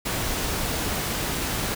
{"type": "noise", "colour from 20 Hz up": "pink", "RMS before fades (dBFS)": -27, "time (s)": [0.05, 1.75], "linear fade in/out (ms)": 10, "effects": []}